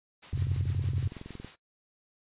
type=noise with tremolo; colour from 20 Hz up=white; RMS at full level=-46 dBFS; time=0.22-1.56 s; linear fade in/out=10 ms; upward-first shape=sine; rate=6.6 Hz; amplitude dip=55%
type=chord; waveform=sine; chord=F suspended second; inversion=none; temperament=just; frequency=87.31 / 98.22 / 130.96 Hz; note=F2 / G2 / C3; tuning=0 / +4 / +2 cents; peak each=-32 dBFS; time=0.33-1.08 s; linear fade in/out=5 ms
type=click train; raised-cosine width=3 ms; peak=-29 dBFS; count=25; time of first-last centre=0.33-1.446 s; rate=21.5 Hz
effects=noise-tail reverb RT60 0.1 s tail -17 dB re dry + resampled to 8000 Hz